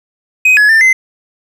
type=tone with pitch steps; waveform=triangle; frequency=2515 / 1692 / 1789 / 2059 Hz; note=D#7 / G#6 / A6 / C7; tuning=+18 / +32 / +28 / -28 cents; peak=-3 dBFS; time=0.45-0.93 s; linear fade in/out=5 ms; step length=120 ms; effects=none